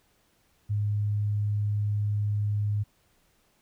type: tone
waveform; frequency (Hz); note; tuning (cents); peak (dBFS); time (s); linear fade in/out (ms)
sine; 103.83; G#2; 0; -24; 0.69-2.84; 20
effects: pink hiss -67 dBFS RMS until 3.61 s